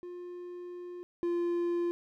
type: tone pair in turn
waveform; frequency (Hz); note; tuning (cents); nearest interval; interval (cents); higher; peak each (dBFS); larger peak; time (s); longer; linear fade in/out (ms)
triangle; 354.4 / 346.1; F4 / F4; +25 / -16; unison; 41; first; -38 / -26; second; 0.03-1.03 / 1.23-1.91; first; 0
effects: none